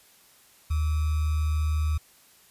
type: tone with sample-and-hold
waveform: sine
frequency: 77 Hz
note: D#2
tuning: 17 cents flat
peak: -22 dBFS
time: 0.7-1.98 s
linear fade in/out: 10 ms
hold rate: 1225 Hz
effects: white hiss -57 dBFS RMS until 2.5 s + resampled to 32000 Hz